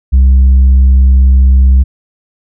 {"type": "tone with tanh clipping", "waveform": "sine", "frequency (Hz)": 65.41, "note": "C2", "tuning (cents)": 0, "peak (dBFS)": -3, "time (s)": [0.12, 1.84], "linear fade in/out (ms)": 20, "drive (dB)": 2, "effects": []}